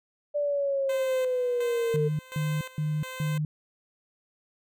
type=exponential sweep; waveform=sine; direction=down; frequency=588 to 447.4 Hz; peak=-24 dBFS; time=0.34-2.09 s; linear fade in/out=20 ms
type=tone with tremolo; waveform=10% pulse; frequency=516 Hz; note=C5; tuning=24 cents flat; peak=-28 dBFS; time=0.89-3.38 s; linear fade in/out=5 ms; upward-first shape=square; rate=1.4 Hz; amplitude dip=75%
type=tone bursts; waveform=sine; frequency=152.1 Hz; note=D#3; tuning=39 cents flat; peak=-25 dBFS; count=4; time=1.94-3.45 s; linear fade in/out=2 ms; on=250 ms; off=170 ms
effects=none